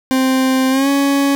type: tone with pitch glide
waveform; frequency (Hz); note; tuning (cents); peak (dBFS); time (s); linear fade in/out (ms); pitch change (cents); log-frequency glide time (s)
40% pulse; 261.6 to 278.8; C4 to C#4; 0 to +10; -11; 0.11-1.35; 0; +110; 0.7-0.89
effects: none